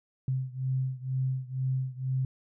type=beating tone pair; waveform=sine; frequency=130 / 132.1 Hz; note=C3 / C3; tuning=-11 / +17 cents; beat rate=2.1 Hz; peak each=-30 / -32 dBFS; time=0.28-2.25 s; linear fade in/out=2 ms; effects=none